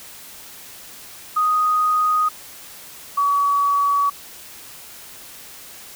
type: tone pair in turn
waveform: sine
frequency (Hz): 1244.5 / 1135.6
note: D#6 / C#6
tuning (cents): 0 / +41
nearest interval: major second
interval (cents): 159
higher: first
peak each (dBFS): -15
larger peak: neither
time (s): 1.36-2.29 / 3.17-4.1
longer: neither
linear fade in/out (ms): 10
effects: white hiss -40 dBFS RMS until 5.95 s